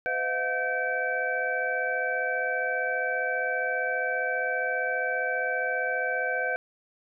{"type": "tone cluster", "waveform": "sine", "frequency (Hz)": [508, 640, 715, 1548, 2304], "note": ["B4", "D#5", "F5", "G6", "D7"], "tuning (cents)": [49, 49, 41, -22, -34], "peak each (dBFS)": [-32, -35, -33, -28, -37], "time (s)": [0.06, 6.56], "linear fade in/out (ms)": 0, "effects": []}